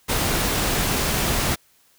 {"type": "noise", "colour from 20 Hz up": "pink", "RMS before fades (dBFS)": -22, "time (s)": [0.08, 1.56], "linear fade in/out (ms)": 20, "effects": ["white hiss -59 dBFS RMS until 1.98 s"]}